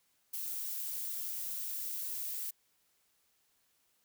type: noise with amplitude modulation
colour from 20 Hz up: violet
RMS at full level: -37 dBFS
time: 0.33-2.51 s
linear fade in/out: 10 ms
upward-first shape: sine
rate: 223 Hz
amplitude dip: 40%
effects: white hiss -74 dBFS RMS until 4.04 s